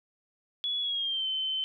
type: tone with pitch glide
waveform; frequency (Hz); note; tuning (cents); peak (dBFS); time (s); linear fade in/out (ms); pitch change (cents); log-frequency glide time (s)
sine; 3390 to 3073; G#7 to G7; +35 to -35; -28; 0.64-1.64; 0; -170; 0.81-1.27
effects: none